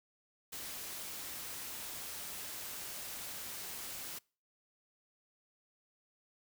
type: noise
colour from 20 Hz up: white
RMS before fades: -44 dBFS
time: 0.52-4.19 s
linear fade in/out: 10 ms
effects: noise-tail reverb RT60 0.4 s tail -26 dB re dry